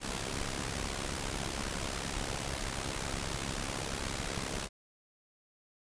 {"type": "noise with amplitude modulation", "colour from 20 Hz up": "pink", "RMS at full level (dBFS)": -33, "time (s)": [0, 4.69], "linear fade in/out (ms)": 50, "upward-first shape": "sine", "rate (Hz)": 67.9, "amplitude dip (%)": 75, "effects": ["resampled to 22050 Hz"]}